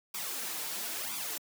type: noise with flanger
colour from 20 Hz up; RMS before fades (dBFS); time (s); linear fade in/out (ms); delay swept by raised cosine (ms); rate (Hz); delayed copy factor
white; -37; 0.14-1.38; 5; 0.83 to 6.73; 1; +0.8
effects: high-pass 200 Hz 12 dB/octave